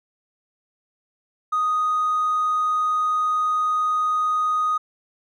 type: tone with hard clipping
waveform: sine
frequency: 1244.5 Hz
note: D#6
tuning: in tune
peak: -19 dBFS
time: 1.52-4.78 s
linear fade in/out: 10 ms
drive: 1 dB
effects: none